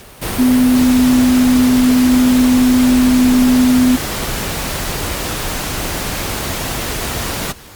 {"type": "tone in noise", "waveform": "sine", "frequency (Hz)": 251.8, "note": "B3", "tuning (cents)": 34, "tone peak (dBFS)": -8, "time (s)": [0.38, 3.97], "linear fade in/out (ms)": 20, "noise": "pink", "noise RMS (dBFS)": -21, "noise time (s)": [0.21, 7.53], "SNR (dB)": 10, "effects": ["pink hiss -38 dBFS RMS until 7.75 s", "Opus 48 kbps"]}